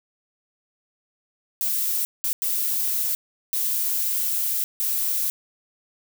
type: noise bursts at uneven times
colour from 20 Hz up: violet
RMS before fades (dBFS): -24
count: 5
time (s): 1.61-2.05 / 2.24-2.33 / 2.42-3.15 / 3.53-4.64 / 4.8-5.3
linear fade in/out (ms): 0
effects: none